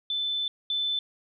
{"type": "tone pair in turn", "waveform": "sine", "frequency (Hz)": [3520, 3520], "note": ["A7", "A7"], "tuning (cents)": [0, 0], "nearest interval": "unison", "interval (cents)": 0, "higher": "neither", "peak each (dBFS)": [-26, -25], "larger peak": "second", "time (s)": [[0.1, 0.48], [0.7, 0.99]], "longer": "first", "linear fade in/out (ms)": 2, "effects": []}